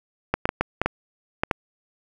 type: clicks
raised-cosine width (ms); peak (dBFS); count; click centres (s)
0.5; -5; 8; 0.34 / 0.455 / 0.491 / 0.61 / 0.816 / 0.86 / 1.435 / 1.512
effects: 7-bit